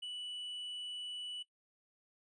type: tone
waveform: triangle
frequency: 2960 Hz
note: F#7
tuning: in tune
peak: -39 dBFS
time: 0.02-1.43 s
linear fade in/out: 10 ms
effects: noise-tail reverb RT60 0.1 s tail -19 dB re dry + resampled to 24000 Hz